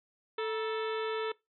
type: harmonic tone with a mistuned harmonic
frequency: 440 Hz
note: A4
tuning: in tune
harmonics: 1 / 2 / 3 / 4 / 5 / 6 / 7 / 8 / 9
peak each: -32 / -40 / -40 / -44 / -47 / -48 / -50 / -46 / -53 dBFS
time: 0.38-1.32 s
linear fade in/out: 5 ms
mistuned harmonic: 2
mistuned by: +130 cents
effects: noise-tail reverb RT60 0.2 s tail -22 dB re dry